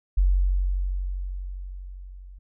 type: tone with level ramp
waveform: sine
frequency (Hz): 46.23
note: F#1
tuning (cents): -1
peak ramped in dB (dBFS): -15 to -41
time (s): 0.17-2.39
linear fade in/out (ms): 10
effects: none